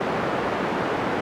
pink band-pass noise, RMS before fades -25 dBFS, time 0-1.21 s, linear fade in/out 10 ms, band 230 to 1500 Hz, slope 12 dB/octave, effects none

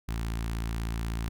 sawtooth tone with notch filter, 56.3 Hz, A1, 40 cents sharp, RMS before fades -32 dBFS, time 0.08-1.29 s, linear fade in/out 10 ms, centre 520 Hz, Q 0.99, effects none

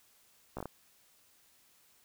slowing click train, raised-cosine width 1 ms, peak -25 dBFS, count 5, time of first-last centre 0.57-0.656 s, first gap 15 ms, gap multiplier 1.25, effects white hiss -66 dBFS RMS until 2.04 s

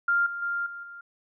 sine tone with level steps, 1396.9 Hz, F6, in tune, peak -20 / -31 / -26 / -36 / -40 dBFS, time 0.08-1.01 s, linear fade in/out 5 ms, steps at 0.26 / 0.42 / 0.66 / 0.83 s, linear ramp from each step 5 ms, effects none

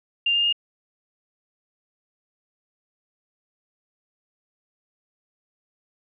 sine tone with pitch steps, 2794 / 2815 / 2836 Hz, F7 / F7 / F7, 0 / +13 / +26 cents, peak -18 dBFS, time 0.26-0.527 s, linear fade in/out 5 ms, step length 89 ms, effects none

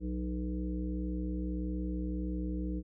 harmonic tone with a mistuned harmonic, 61.74 Hz, B1, in tune, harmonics 1 / 3 / 5 / 7 / 8, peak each -35 / -38 / -38 / -51 / -49 dBFS, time 0-2.83 s, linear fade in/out 50 ms, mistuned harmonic 3, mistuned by -23 cents, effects none

